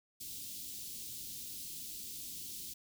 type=band-stop noise; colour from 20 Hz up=white; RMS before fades=-45 dBFS; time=0.2-2.74 s; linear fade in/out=10 ms; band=330 to 3300 Hz; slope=24 dB/octave; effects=none